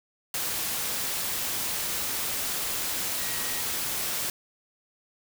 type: tone in noise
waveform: sine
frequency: 1900 Hz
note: A#6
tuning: 33 cents sharp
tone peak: -41 dBFS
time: 3.2-3.61 s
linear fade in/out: 2 ms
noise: white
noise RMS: -30 dBFS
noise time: 0.34-4.3 s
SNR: -14 dB
effects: none